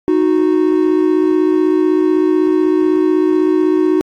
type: tone pair together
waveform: triangle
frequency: 311.1 / 367.1 Hz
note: D#4 / F#4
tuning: 0 / -14 cents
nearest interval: minor third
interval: 286 cents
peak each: -11 dBFS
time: 0.08-4.01 s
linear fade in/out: 0 ms
effects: AAC 64 kbps